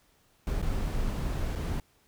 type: noise with dropouts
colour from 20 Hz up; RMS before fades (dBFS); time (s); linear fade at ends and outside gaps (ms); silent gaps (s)
brown; -30; 0.47-1.8; 1; 0.617-0.626 / 1.553-1.557
effects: pink hiss -66 dBFS RMS until 2.07 s